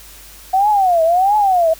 sine tone with vibrato, 740 Hz, F#5, in tune, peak -10 dBFS, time 0.53-1.74 s, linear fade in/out 10 ms, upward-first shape triangle, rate 1.5 Hz, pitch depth 260 cents each way, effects added 50 Hz sine -43 dBFS peak until 1.79 s + white hiss -40 dBFS RMS until 1.79 s

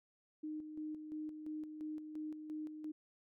sine tone with tremolo, 307.5 Hz, D#4, 20 cents flat, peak -40 dBFS, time 0.43-2.92 s, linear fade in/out 10 ms, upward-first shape square, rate 2.9 Hz, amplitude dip 50%, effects none

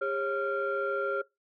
sine tone cluster, 402.9 / 545 / 1384 Hz, G4 / C#5 / F6, +48 / -29 / -16 cents, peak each -32 / -30 / -30 dBFS, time 0.01-1.22 s, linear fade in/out 10 ms, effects noise-tail reverb RT60 0.2 s tail -22 dB re dry + tanh soft clip ceiling -22 dBFS

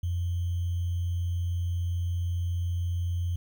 sine tone with sample-and-hold, 87.3 Hz, F2, in tune, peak -26 dBFS, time 0.03-3.36 s, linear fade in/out 5 ms, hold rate 3150 Hz, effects none

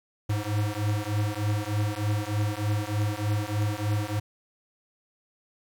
square beating tone pair, 103.2 / 106.5 Hz, G#2 / G#2, -10 / +44 cents, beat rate 3.3 Hz, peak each -29 dBFS, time 0.29-4.2 s, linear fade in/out 10 ms, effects 10-bit

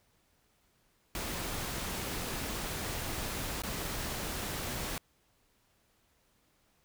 pink noise with dropouts, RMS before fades -37 dBFS, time 1.15-4.98 s, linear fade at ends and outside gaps 1 ms, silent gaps 3.62-3.635 s, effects pink hiss -71 dBFS RMS until 6.84 s

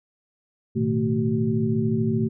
sine tone cluster, 110.7 / 124.2 / 155.8 / 223.7 / 378.1 Hz, A2 / B2 / D#3 / A3 / F#4, +11 / +10 / +3 / +29 / +38 cents, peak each -28 / -27 / -29 / -23 / -28 dBFS, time 0.75-2.29 s, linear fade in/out 20 ms, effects none

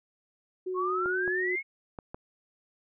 sine tone with vibrato, 367.1 Hz, F#4, 14 cents flat, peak -30 dBFS, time 0.66-1.56 s, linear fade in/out 10 ms, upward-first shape sine, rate 4.5 Hz, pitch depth 16 cents each way
sine exponential sweep, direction up, 1071 to 2217 Hz, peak -28 dBFS, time 0.74-1.63 s, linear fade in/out 50 ms
clicks, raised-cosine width 1 ms, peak -25 dBFS, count 4, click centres 1.059 / 1.278 / 1.988 / 2.145 s
effects none

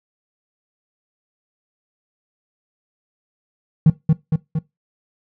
triangle tone with echo, 157.8 Hz, D#3, 25 cents sharp, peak -3 dBFS, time 3.86-3.9 s, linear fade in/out 5 ms, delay 230 ms, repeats 3, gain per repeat -4 dB, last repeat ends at 4.59 s, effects noise-tail reverb RT60 0.2 s tail -21 dB re dry + tanh soft clip ceiling -4 dBFS

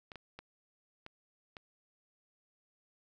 clicks, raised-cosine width 0.3 ms, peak -30 dBFS, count 5, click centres 0.118 / 0.157 / 0.39 / 1.064 / 1.568 s, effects none

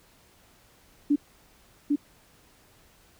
sine tone with echo, 289.6 Hz, D4, 24 cents flat, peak -18 dBFS, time 1.1-1.16 s, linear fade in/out 10 ms, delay 800 ms, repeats 1, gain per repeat -2 dB, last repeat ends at 1.96 s, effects pink hiss -59 dBFS RMS until 3.19 s

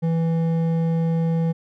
triangle tone with hard clipping, 164.81 Hz, E3, in tune, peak -20 dBFS, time 0.02-1.53 s, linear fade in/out 20 ms, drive 12 dB, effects none

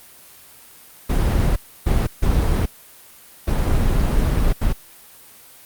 brown noise bursts at uneven times, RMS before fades -17 dBFS, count 5, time 1.09-1.56 / 1.86-2.07 / 2.22-2.66 / 3.47-4.53 / 4.61-4.73 s, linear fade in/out 10 ms, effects white hiss -45 dBFS RMS until 5.65 s + Opus 32 kbps

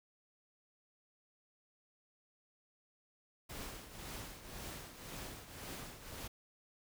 pink noise with tremolo, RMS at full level -45 dBFS, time 3.49-6.28 s, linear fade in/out 10 ms, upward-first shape triangle, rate 1.9 Hz, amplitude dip 70%, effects none

